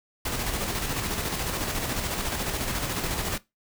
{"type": "noise with tremolo", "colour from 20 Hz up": "pink", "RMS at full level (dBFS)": -28, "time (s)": [0.25, 3.38], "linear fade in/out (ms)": 5, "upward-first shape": "square", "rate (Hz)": 14, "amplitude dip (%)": 35, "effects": ["noise-tail reverb RT60 0.2 s tail -19 dB re dry"]}